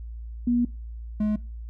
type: tone pair in turn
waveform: sine / triangle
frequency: 241.2 / 211.9 Hz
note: B3 / G#3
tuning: -41 / +35 cents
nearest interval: major second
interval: 224 cents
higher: first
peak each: -19 dBFS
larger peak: neither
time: 0.47-0.65 / 1.2-1.36 s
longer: first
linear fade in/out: 5 ms
effects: noise-tail reverb RT60 0.3 s tail -21 dB re dry + added 57 Hz sine -34 dBFS peak until 1.69 s